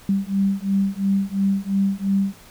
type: beating tone pair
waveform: sine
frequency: 194.8 / 197.7 Hz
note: G3 / G3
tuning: -11 / +15 cents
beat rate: 2.9 Hz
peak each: -21 / -21 dBFS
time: 0.09-2.34 s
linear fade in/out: 2 ms
effects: pink hiss -47 dBFS RMS until 2.5 s